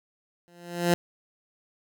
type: tone with exponential growth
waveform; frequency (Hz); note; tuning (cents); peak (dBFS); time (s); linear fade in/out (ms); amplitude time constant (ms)
15% pulse; 173.5; F3; -11; -11; 0.48-0.94; 0; 100
effects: none